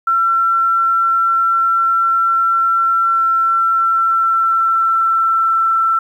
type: tone with pitch glide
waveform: sine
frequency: 1352 to 1338.8 Hz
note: E6 to E6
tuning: +43 to +26 cents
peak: -11 dBFS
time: 0.07-5.99 s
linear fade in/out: 5 ms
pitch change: -17 cents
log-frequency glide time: 2.92-5.59 s
effects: 8-bit